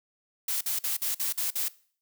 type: noise bursts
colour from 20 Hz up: blue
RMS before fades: -29 dBFS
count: 7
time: 0.48-1.684 s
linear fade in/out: 5 ms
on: 130 ms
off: 49 ms
effects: noise-tail reverb RT60 0.5 s tail -21 dB re dry